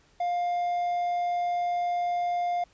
triangle tone, 704 Hz, F5, 14 cents sharp, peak -23 dBFS, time 0.2-2.64 s, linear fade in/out 5 ms, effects pink hiss -62 dBFS RMS until 2.73 s + resampled to 16000 Hz

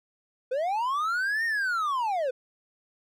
triangle linear two-way sweep, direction up then down, 485.2 to 1864.7 to 485.2 Hz, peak -23 dBFS, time 0.51-2.31 s, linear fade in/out 10 ms, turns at 1.45 s, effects none

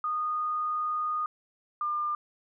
sine tone pair in turn, 1231 / 1200.1 Hz, D#6 / D6, -19 / +37 cents, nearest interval unison, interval 44 cents, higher first, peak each -27 dBFS, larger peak neither, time 0.04-1.26 / 1.81-2.15 s, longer first, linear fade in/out 2 ms, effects none

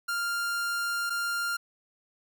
45% pulse tone pair in turn, 1396.9 / 1396.9 Hz, F6 / F6, 0 / 0 cents, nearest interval unison, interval 0 cents, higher neither, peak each -28 dBFS, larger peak neither, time 0.08-1.1 / 1.1-1.57 s, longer first, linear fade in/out 10 ms, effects none

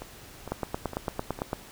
two click trains, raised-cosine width 1 ms, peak -14 / -23 dBFS, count 10 / 4, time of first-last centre 0.52-1.531 / 0.02-1.39 s, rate 8.9 / 2.19 Hz, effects pink hiss -48 dBFS RMS until 1.71 s

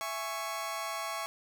sawtooth chord, C# minor, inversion first, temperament just, 665.2 / 831.5 / 1108.7 Hz, E5 / G#5 / C#6, +16 / +2 / 0 cents, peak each -36 / -38 / -33 dBFS, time 0.01-1.26 s, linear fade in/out 0 ms, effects none

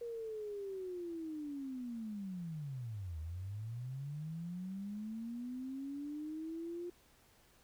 sine linear two-way sweep, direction down then up, 475.9 to 76.3 to 353.6 Hz, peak -40 dBFS, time 0.01-6.9 s, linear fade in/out 5 ms, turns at 3.19 s, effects pink hiss -67 dBFS RMS until 7.63 s

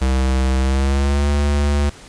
square tone with pitch glide, 65.41 to 72.16 Hz, C2 to D2, 0 to -30 cents, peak -15 dBFS, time 0.01-1.9 s, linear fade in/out 10 ms, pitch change +170 cents, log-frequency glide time 0.59-1.29 s, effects pink hiss -41 dBFS RMS until 2.08 s + resampled to 22050 Hz

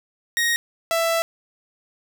sawtooth tone pair in turn, 1873 / 663.4 Hz, A#6 / E5, +8 / +11 cents, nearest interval octave + tritone, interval 1797 cents, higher first, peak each -15 dBFS, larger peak neither, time 0.37-0.56 / 0.91-1.22 s, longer second, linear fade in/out 0 ms, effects none

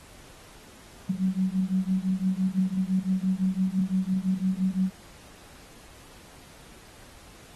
sine beating tone pair, 185 / 190.9 Hz, F#3 / G3, 0 / -46 cents, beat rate 5.9 Hz, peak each -26 dBFS, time 1.09-4.91 s, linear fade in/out 10 ms, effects pink hiss -51 dBFS RMS until 7.55 s + AAC 32 kbps

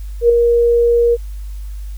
sine tone with ADSR envelope, 472.3 Hz, A#4, 23 cents sharp, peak -4 dBFS, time 0.21-1.17 s, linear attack 85 ms, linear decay 5 ms, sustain -5 dB, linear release 35 ms, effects added 50 Hz sine -24 dBFS peak until 1.97 s + white hiss -49 dBFS RMS until 1.97 s

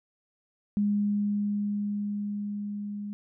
sine tone with level ramp, 205.4 Hz, G#3, 19 cents flat, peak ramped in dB -22 to -33 dBFS, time 0.77-3.13 s, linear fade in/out 0 ms, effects none

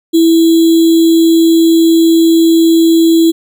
sine tone with sample-and-hold, 329.3 Hz, E4, 2 cents flat, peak -4 dBFS, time 0.13-3.32 s, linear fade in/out 20 ms, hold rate 3675 Hz, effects none

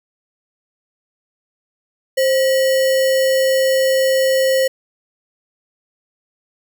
sine tone with sample-and-hold, 528 Hz, C5, 16 cents sharp, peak -12 dBFS, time 2.17-4.68 s, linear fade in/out 10 ms, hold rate 2450 Hz, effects none

